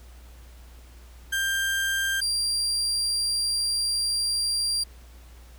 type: tone pair in turn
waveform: 35% pulse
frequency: 1586 / 4753 Hz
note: G6 / D8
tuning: +20 / +20 cents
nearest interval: octave + perfect fifth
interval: 1900 cents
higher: second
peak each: -22 dBFS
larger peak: neither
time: 1.32-2.21 / 2.21-4.84 s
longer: second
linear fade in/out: 10 ms
effects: added 60 Hz sine -45 dBFS peak until 5.58 s + pink hiss -55 dBFS RMS until 5.58 s